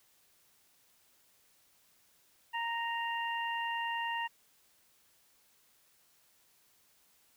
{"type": "harmonic tone", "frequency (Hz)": 930, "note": "A#5", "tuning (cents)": -4, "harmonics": [1, 2, 3], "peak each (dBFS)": [-35, -38, -40], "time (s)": [2.53, 4.28], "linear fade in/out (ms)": 20, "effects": ["white hiss -68 dBFS RMS until 7.36 s"]}